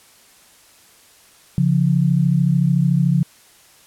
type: tone pair together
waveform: sine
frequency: 140 / 173.62 Hz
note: C#3 / F3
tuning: +18 / -10 cents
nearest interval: major third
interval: 372 cents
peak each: -16 dBFS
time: 1.58-3.23 s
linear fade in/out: 0 ms
effects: white hiss -50 dBFS RMS until 3.86 s + low-pass 12000 Hz 12 dB/octave